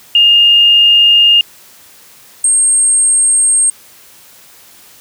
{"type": "tone pair in turn", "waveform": "sine", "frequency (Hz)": [2828, 8521], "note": ["F7", "C9"], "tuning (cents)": [21, 31], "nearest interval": "octave + perfect fifth", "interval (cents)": 1910, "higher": "second", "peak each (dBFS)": [-4, -7], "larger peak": "first", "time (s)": [[0.15, 1.41], [2.44, 3.7]], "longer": "neither", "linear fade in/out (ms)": 2, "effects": ["white hiss -41 dBFS RMS until 5 s", "high-pass 60 Hz 12 dB/octave"]}